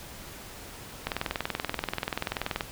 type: click train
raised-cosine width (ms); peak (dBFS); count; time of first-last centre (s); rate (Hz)
0.3; -12; 33; 1.07-2.608; 20.8
effects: pink hiss -44 dBFS RMS until 2.71 s